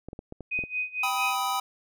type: clicks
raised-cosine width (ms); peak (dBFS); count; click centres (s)
2; -25; 7; 0.086 / 0.131 / 0.191 / 0.324 / 0.407 / 0.59 / 0.638
type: tone with tremolo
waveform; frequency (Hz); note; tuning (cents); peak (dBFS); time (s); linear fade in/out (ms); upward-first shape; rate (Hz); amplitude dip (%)
sine; 2500; D#7; +8; -25; 0.51-1.36; 10; sine; 4.4; 90
type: chord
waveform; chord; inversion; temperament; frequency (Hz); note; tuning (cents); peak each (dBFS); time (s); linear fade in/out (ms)
square; G augmented; none; equal with one note detuned; 784 / 987.8 / 1261.9; G5 / B5 / D#6; 0 / 0 / +24; -31; 1.03-1.6; 5
effects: none